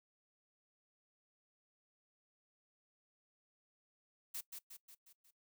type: noise with echo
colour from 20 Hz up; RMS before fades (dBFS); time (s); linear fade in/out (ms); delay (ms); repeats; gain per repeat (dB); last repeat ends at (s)
blue; -43; 4.34-4.41; 10; 180; 5; -5; 5.31
effects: noise-tail reverb RT60 0.1 s tail -19 dB re dry